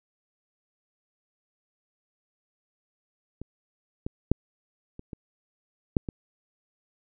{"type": "clicks", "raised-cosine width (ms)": 3, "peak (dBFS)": [-24, -18, -6, -27, -24, -7, -19], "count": 7, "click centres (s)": [3.416, 4.065, 4.316, 4.994, 5.132, 5.968, 6.088], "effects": []}